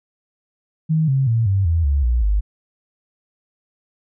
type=tone with pitch steps; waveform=sine; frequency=158.2 / 134.58 / 114.48 / 97.38 / 82.84 / 70.47 / 59.95 / 50.99 Hz; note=D#3 / C3 / A#2 / G2 / E2 / C#2 / A#1 / G#1; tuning=+29 / +49 / -31 / -11 / +9 / +29 / +49 / -31 cents; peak=-14 dBFS; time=0.89-2.41 s; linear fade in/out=20 ms; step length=190 ms; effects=none